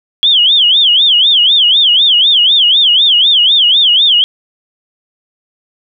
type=tone with vibrato; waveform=sine; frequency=3248 Hz; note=G#7; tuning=39 cents flat; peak=-5 dBFS; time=0.23-4.24 s; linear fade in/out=0 ms; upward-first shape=sine; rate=4 Hz; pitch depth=220 cents each way; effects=none